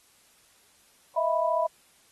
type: tone cluster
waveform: sine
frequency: 635 / 669 / 987 Hz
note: D#5 / E5 / B5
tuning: +35 / +25 / -1 cents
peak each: -27 dBFS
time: 1.16-1.67 s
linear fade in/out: 10 ms
effects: white hiss -61 dBFS RMS until 2.11 s + AAC 32 kbps